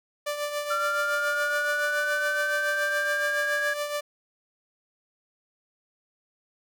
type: tone with tremolo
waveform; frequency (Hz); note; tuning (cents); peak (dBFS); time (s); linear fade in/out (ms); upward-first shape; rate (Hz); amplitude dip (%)
sawtooth; 587.3; D5; 0; -22; 0.26-4.01; 10; triangle; 7.1; 60
type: linear sweep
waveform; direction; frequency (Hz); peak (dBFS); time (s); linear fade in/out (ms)
sine; up; 1367 to 1661.2; -25; 0.7-3.74; 10
effects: none